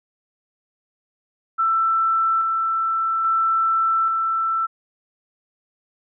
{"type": "tone with tremolo", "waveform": "sine", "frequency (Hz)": 1332, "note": "E6", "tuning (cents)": 18, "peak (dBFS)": -16, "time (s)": [1.58, 4.67], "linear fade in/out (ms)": 20, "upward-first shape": "square", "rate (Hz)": 0.6, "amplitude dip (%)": 25, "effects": []}